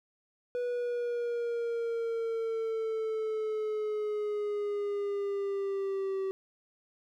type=exponential sweep; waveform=triangle; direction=down; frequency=490.5 to 383.7 Hz; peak=-28 dBFS; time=0.55-6.31 s; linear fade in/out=0 ms; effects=none